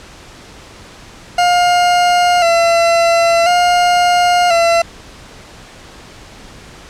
40% pulse tone with vibrato, 692 Hz, F5, 16 cents flat, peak -8 dBFS, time 1.38-4.82 s, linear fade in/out 5 ms, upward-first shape square, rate 0.48 Hz, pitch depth 42 cents each way, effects pink hiss -37 dBFS RMS until 6.89 s + low-pass 7000 Hz 12 dB/octave

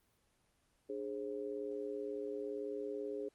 sine tone with amplitude modulation, 415.3 Hz, G#4, in tune, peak -34 dBFS, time 0.89-3.29 s, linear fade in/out 10 ms, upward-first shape sine, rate 118 Hz, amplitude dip 100%, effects pink hiss -75 dBFS RMS until 3.34 s + Opus 24 kbps

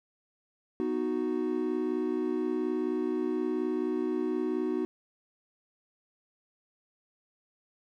triangle chord, B major, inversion none, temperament equal, 246.9 / 311.1 / 370 Hz, B3 / D#4 / F#4, 0 / 0 / 0 cents, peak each -32 / -30 / -29 dBFS, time 0.8-4.85 s, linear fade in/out 0 ms, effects none

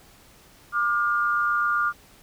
sine tone pair together, 1192 / 1419.7 Hz, D6 / F6, +25 / +28 cents, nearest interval minor third, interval 303 cents, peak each -23 dBFS, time 0.72-1.93 s, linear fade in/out 50 ms, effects pink hiss -53 dBFS RMS until 2.22 s

